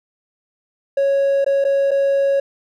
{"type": "tone with dropouts", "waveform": "triangle", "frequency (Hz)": 553, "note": "C#5", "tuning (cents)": -4, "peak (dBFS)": -11, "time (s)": [0.97, 2.4], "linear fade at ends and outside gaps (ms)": 5, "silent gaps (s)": [[1.445, 1.463], [1.642, 1.649], [1.909, 1.914]], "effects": ["tanh soft clip ceiling -7 dBFS"]}